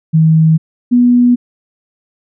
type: tone pair in turn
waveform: sine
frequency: 159.5 / 244.2 Hz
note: D#3 / B3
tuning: +43 / -19 cents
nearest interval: perfect fifth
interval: 738 cents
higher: second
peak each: -5 dBFS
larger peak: neither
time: 0.13-0.58 / 0.91-1.36 s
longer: neither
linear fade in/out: 20 ms
effects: none